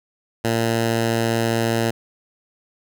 10% pulse tone, 114.8 Hz, A#2, 26 cents flat, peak -10 dBFS, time 0.44-1.91 s, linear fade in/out 10 ms, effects none

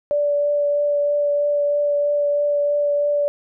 sine tone with vibrato, 581 Hz, D5, 19 cents flat, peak -16 dBFS, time 0.11-3.28 s, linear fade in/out 0 ms, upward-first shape triangle, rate 3.1 Hz, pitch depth 11 cents each way, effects none

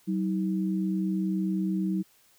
sine tone pair together, 189.5 / 318.7 Hz, F#3 / D#4, +42 / +42 cents, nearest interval major sixth, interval 900 cents, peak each -26 / -31 dBFS, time 0.07-2.03 s, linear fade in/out 20 ms, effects white hiss -62 dBFS RMS until 2.38 s

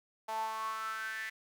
sawtooth tone with high-pass filter sweep, 220.2 Hz, A3, 2 cents sharp, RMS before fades -38 dBFS, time 0.28-1.3 s, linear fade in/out 10 ms, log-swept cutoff 790 to 1900 Hz, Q 9.1, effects none

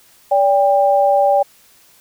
sine tone pair together, 575.4 / 796 Hz, D5 / G5, -36 / +26 cents, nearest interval tritone, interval 562 cents, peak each -13 dBFS, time 0.31-1.43 s, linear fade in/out 10 ms, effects white hiss -50 dBFS RMS until 2 s

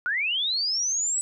sine linear sweep, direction up, 1396.9 to 7980 Hz, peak -23 dBFS, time 0.06-1.21 s, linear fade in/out 0 ms, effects none

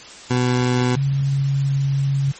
20% pulse / sine tone pair in turn, 124.5 / 137.93 Hz, B2 / C#3, +14 / -8 cents, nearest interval major second, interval 178 cents, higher second, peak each -11 / -16 dBFS, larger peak first, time 0.3-0.96 / 0.96-2.32 s, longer second, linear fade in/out 10 ms, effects white hiss -39 dBFS RMS until 2.39 s + MP3 32 kbps

